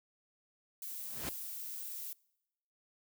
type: noise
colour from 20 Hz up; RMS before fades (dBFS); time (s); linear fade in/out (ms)
violet; -43; 0.82-2.13; 2
type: noise with exponential growth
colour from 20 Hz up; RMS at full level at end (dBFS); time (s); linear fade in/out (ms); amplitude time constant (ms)
pink; -36; 0.98-1.29; 1; 67
effects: noise-tail reverb RT60 0.9 s tail -25 dB re dry + high-pass 80 Hz 12 dB/octave